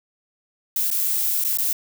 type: noise with dropouts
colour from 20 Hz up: violet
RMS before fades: -22 dBFS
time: 0.76-1.73 s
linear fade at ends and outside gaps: 2 ms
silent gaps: 0.904-0.912 / 1.44-1.447 / 1.573-1.585 s
effects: none